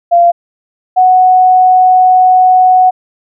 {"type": "tone pair in turn", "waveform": "sine", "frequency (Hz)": [691, 739.7], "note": ["F5", "F#5"], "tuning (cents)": [-19, -1], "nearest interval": "minor second", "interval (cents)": 118, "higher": "second", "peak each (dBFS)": -3, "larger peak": "neither", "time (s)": [[0.11, 0.32], [0.96, 2.91]], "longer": "second", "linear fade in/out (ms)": 20, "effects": []}